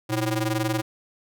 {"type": "ring-modulated tone", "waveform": "sawtooth", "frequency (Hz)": 220, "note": "A3", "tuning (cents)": 0, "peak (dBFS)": -16, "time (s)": [0.09, 0.82], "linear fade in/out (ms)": 20, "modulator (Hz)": 99.5, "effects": []}